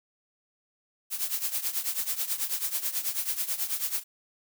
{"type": "noise with tremolo", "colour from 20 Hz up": "blue", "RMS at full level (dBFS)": -27, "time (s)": [1.1, 4.04], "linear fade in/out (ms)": 50, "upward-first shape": "triangle", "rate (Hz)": 9.2, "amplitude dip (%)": 85, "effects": []}